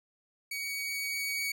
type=tone with level ramp; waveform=sawtooth; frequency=2252 Hz; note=C#7; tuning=27 cents sharp; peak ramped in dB=-31 to -27 dBFS; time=0.51-1.52 s; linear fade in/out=5 ms; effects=none